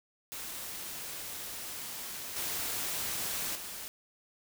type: noise with level steps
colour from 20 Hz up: white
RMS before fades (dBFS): -41 / -35 / -42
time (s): 0.32-3.88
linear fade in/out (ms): 0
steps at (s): 2.36 / 3.55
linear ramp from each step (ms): 5
effects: none